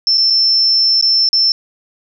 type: tone with dropouts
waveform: sine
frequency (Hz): 5340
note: E8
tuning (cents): +22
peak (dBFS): -9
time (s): 0.07-1.52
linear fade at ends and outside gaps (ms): 1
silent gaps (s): 0.174-0.179 / 0.301-0.305 / 1.012-1.025 / 1.289-1.33
effects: none